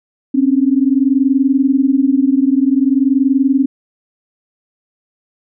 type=tone pair together; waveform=sine; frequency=261.6 / 282.1 Hz; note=C4 / C#4; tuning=0 / +30 cents; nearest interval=minor second; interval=130 cents; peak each=-12 / -13 dBFS; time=0.34-3.66 s; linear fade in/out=10 ms; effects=none